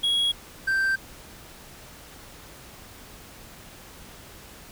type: tone pair in turn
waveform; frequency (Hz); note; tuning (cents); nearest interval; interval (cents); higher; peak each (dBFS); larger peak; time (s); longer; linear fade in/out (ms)
triangle; 3318 / 1565.9; G#7 / G6; -2 / -2; octave + minor second; 1300; first; -19; neither; 0.03-0.32 / 0.67-0.96; neither; 10
effects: pink hiss -46 dBFS RMS until 4.71 s